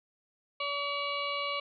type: harmonic tone with a mistuned harmonic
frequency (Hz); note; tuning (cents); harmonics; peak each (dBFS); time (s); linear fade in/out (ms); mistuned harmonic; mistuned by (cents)
570; C#5; +48; 1 / 2 / 4 / 5 / 6 / 7 / 8; -38 / -35 / -37 / -38 / -48 / -42 / -50; 0.6-1.6; 5; 8; -69
effects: none